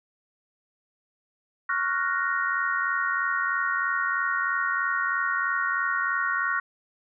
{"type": "chord", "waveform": "sine", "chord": "Gb major seventh", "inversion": "second", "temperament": "equal", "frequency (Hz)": [1108.7, 1396.9, 1480, 1864.7], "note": ["Db6", "F6", "Gb6", "Bb6"], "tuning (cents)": [0, 0, 0, 0], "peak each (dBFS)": -29, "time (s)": [1.69, 6.6], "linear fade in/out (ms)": 5, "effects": []}